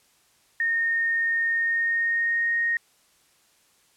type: tone with pitch glide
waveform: sine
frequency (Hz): 1839 to 1861.4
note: A#6 to A#6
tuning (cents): -24 to -3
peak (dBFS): -21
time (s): 0.6-2.77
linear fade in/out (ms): 2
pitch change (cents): +21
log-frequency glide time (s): 1.47-2.56
effects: white hiss -62 dBFS RMS until 3.96 s + low-pass 11000 Hz 12 dB/octave